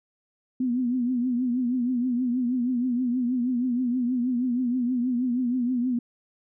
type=tone with vibrato; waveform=sine; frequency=247.7 Hz; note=B3; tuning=5 cents sharp; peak=-22 dBFS; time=0.6-5.99 s; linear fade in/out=5 ms; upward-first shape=triangle; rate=6.3 Hz; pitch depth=96 cents each way; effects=none